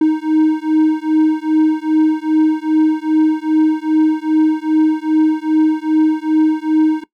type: beating tone pair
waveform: triangle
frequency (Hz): 311.1 / 313.6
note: D#4 / D#4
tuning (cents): 0 / +14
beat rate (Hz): 2.5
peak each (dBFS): -12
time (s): 0.01-7.04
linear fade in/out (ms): 5
effects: noise-tail reverb RT60 0.1 s tail -18 dB re dry